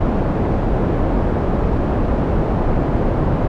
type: low-pass noise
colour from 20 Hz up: pink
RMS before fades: -17 dBFS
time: 0-3.48 s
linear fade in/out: 10 ms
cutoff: 700 Hz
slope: 12 dB/octave
effects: none